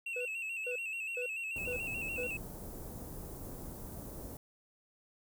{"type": "tone with vibrato", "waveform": "triangle", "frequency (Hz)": 2661, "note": "E7", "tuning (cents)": 16, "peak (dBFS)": -35, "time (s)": [0.06, 2.37], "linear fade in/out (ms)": 5, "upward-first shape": "square", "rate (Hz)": 6.9, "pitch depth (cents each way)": 47}
{"type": "tone bursts", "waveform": "triangle", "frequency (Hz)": 493.8, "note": "B4", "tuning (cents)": 0, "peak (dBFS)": -35, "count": 5, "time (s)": [0.16, 2.27], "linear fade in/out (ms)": 5, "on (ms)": 94, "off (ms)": 410}
{"type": "band-stop noise", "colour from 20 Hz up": "pink", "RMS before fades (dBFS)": -45, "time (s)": [1.56, 4.37], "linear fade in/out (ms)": 2, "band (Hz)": [630, 12000], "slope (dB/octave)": 12}
{"effects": []}